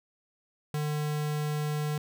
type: tone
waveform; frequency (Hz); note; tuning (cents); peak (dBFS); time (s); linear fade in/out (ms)
square; 150; D3; +37; -29; 0.74-1.98; 2
effects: none